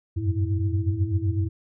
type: tone cluster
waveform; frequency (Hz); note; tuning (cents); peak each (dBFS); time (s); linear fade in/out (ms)
sine; 85.4 / 92.4 / 100.5 / 114.4 / 326.4; F2 / F#2 / G2 / A#2 / E4; -38 / -2 / +44 / -32 / -17; -33 / -25 / -25 / -33 / -32; 0.16-1.49; 20
effects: none